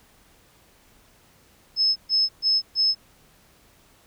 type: tone bursts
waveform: sine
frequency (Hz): 5200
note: E8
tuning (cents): -24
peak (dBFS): -17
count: 4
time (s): 1.76-2.95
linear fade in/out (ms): 50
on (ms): 200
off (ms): 130
effects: pink hiss -57 dBFS RMS until 4.06 s